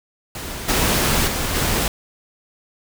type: noise with level steps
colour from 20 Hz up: pink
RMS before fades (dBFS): -30 / -18 / -23 / -20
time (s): 0.35-1.88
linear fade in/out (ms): 2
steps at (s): 0.68 / 1.27 / 1.54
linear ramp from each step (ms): 10
effects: none